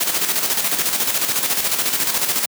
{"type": "noise with tremolo", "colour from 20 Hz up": "white", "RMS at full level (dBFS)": -18, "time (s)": [0, 2.46], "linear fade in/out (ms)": 10, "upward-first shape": "square", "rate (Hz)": 14, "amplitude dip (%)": 50, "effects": ["high-pass 150 Hz 12 dB/octave"]}